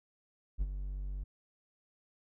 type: tone with ADSR envelope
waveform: triangle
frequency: 48 Hz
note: G1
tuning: 36 cents flat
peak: -25 dBFS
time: 0.58-1.24 s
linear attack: 36 ms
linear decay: 38 ms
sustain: -9 dB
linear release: 10 ms
effects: none